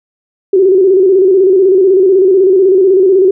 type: tone with vibrato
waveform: sine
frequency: 379.3 Hz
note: F#4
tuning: 43 cents sharp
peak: -4 dBFS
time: 0.53-3.31 s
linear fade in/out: 5 ms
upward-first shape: square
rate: 16 Hz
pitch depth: 66 cents each way
effects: none